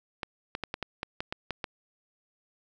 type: clicks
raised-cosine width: 0.3 ms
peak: -16 dBFS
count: 10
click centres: 0.232 / 0.551 / 0.637 / 0.741 / 0.827 / 1.031 / 1.205 / 1.325 / 1.507 / 1.642 s
effects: none